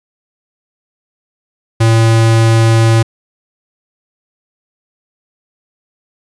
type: tone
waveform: square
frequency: 113.4 Hz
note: A#2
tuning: 47 cents flat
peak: -7 dBFS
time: 1.8-3.03 s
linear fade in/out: 10 ms
effects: resampled to 24000 Hz + 8-bit